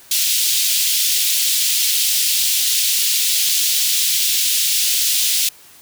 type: high-pass noise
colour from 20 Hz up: pink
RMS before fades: -17 dBFS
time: 0.11-5.49 s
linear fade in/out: 5 ms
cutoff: 3100 Hz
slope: 24 dB/octave
effects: white hiss -45 dBFS RMS until 5.81 s